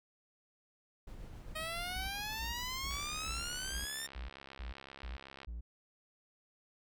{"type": "noise with tremolo", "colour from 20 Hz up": "brown", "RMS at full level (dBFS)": -47, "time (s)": [1.07, 3.86], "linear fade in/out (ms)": 5, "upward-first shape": "triangle", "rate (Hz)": 7.4, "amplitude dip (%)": 30}
{"type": "exponential sweep", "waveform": "10% pulse", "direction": "up", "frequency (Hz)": [623, 1836], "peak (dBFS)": -30, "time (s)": [1.55, 4.07], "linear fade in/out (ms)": 10}
{"type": "tone bursts", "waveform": "triangle", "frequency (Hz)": 57.7, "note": "A#1", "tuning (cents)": -17, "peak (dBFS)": -38, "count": 9, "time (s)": [1.95, 5.61], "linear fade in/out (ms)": 10, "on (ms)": 140, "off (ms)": 300}
{"type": "click train", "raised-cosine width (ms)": 0.3, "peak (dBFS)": -33, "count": 173, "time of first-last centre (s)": [2.91, 5.447], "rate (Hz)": 67.8}
{"effects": []}